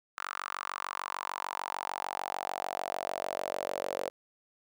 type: tone with high-pass filter sweep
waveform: sawtooth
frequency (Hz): 46.7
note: F#1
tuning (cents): +17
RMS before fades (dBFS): -37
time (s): 0.17-4.1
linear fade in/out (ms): 10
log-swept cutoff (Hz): 1300 to 530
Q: 4.7
effects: none